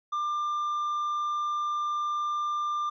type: tone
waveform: triangle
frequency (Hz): 1193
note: D6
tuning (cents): +27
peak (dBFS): -25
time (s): 0.12-2.9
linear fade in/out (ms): 10
effects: resampled to 16000 Hz